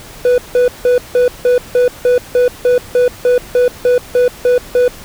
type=tone bursts; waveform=triangle; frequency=493.6 Hz; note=B4; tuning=1 cent flat; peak=-5 dBFS; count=16; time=0.25-4.88 s; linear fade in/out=2 ms; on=130 ms; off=170 ms; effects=pink hiss -34 dBFS RMS until 5.04 s